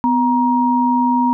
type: tone pair together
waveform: sine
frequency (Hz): 250.4 / 944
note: B3 / A#5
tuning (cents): +24 / +22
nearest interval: octave + major seventh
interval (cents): 2298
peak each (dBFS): -15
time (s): 0.04-1.33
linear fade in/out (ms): 0
effects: none